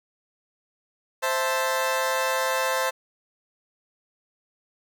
20% pulse chord, A minor, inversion first, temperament equal, 523.3 / 659.3 / 880 Hz, C5 / E5 / A5, 0 / 0 / 0 cents, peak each -20 / -25 / -24 dBFS, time 1.22-2.91 s, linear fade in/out 20 ms, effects none

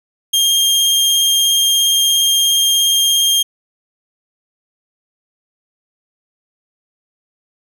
sawtooth tone with vibrato, 3212 Hz, G7, 41 cents sharp, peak -8 dBFS, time 0.33-3.43 s, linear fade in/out 10 ms, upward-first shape sine, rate 17 Hz, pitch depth 12 cents each way, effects none

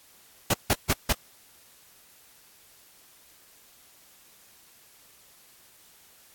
pink noise bursts, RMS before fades -22 dBFS, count 4, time 0.5-1.128 s, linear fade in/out 5 ms, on 37 ms, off 160 ms, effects white hiss -56 dBFS RMS until 6.34 s + AAC 64 kbps

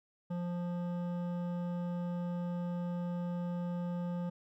sine tone with hard clipping, 175.3 Hz, F3, 7 cents sharp, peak -36 dBFS, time 0.3-4.3 s, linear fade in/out 10 ms, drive 12 dB, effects none

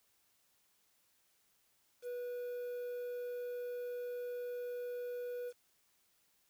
triangle tone with quantisation, 488.6 Hz, B4, 19 cents flat, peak -37 dBFS, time 2.02-5.53 s, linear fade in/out 50 ms, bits 10, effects white hiss -74 dBFS RMS until 6.49 s

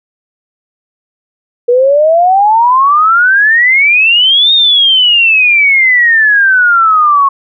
sine exponential two-way sweep, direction up then down, 475.2 to 3729 to 1089 Hz, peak -4 dBFS, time 1.68-7.29 s, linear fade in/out 10 ms, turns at 4.53 s, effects none

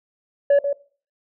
sine tone with echo, 567 Hz, C#5, 39 cents sharp, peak -9 dBFS, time 0.5-0.59 s, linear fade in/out 5 ms, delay 140 ms, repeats 1, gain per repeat -9 dB, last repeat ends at 0.73 s, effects noise-tail reverb RT60 0.4 s tail -19 dB re dry + tanh soft clip ceiling -11 dBFS

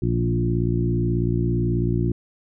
harmonic tone with a mistuned harmonic, 58.27 Hz, A#1, in tune, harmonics 1 / 2 / 3 / 4 / 5 / 6, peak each -27 / -22 / -26 / -31 / -29 / -27 dBFS, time 0.02-2.12 s, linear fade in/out 5 ms, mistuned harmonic 2, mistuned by +23 cents, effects none

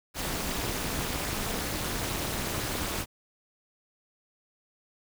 pink noise with amplitude modulation, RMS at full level -28 dBFS, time 0.14-3.06 s, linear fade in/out 50 ms, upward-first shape sine, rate 227 Hz, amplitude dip 90%, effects none

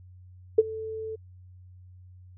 sine tone with ADSR envelope, 440 Hz, A4, in tune, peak -11 dBFS, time 0.58-1.16 s, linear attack 8 ms, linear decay 30 ms, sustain -21 dB, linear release 12 ms, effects added 91 Hz sine -47 dBFS peak until 2.37 s

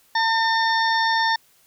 harmonic tone with a mistuned harmonic, 904 Hz, A5, 47 cents sharp, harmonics 1 / 2 / 4 / 5 / 6, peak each -20 / -22 / -29 / -32 / -29 dBFS, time 0.15-1.36 s, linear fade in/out 5 ms, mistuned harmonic 5, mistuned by -35 cents, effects white hiss -58 dBFS RMS until 1.66 s

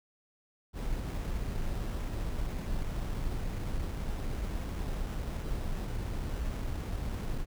brown noise with sample-and-hold, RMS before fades -34 dBFS, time 0.73-7.46 s, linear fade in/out 50 ms, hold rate 4410 Hz, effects none

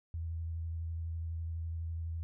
sine tone with vibrato, 82.41 Hz, E2, in tune, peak -35 dBFS, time 0.14-2.23 s, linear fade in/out 0 ms, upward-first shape square, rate 12 Hz, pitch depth 16 cents each way, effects none

